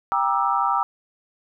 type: chord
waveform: sine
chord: E half-diminished seventh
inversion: first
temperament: just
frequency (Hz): 791.1 / 949.3 / 1186.7 / 1318.5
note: G5 / Bb5 / D6 / E6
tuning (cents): +16 / +31 / +18 / 0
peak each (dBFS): -24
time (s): 0.12-0.83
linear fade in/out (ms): 0
effects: none